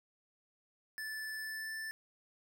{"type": "tone with pitch glide", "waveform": "square", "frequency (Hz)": [1749, 1763.2], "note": ["A6", "A6"], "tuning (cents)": [-11, 3], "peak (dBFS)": -40, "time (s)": [0.98, 1.91], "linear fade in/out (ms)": 0, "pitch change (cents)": 14, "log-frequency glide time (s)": [1.39, 1.74], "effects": []}